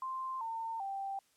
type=tone with pitch steps; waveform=sine; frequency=1046.5 / 905.8 / 784 Hz; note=C6 / A#5 / G5; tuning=0 / -50 / 0 cents; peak=-36 dBFS; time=0.02-1.19 s; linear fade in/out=2 ms; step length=390 ms; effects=white hiss -71 dBFS RMS until 1.36 s + low-pass 11000 Hz 12 dB/octave